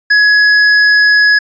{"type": "tone with hard clipping", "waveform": "triangle", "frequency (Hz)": 1682, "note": "G#6", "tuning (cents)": 22, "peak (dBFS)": -7, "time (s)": [0.1, 1.39], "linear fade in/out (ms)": 10, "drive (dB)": 18, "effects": ["resampled to 16000 Hz"]}